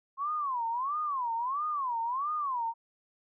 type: tone with vibrato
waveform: sine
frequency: 1059 Hz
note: C6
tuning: 21 cents sharp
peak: -29 dBFS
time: 0.17-2.74 s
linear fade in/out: 50 ms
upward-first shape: sine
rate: 1.5 Hz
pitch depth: 260 cents each way
effects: none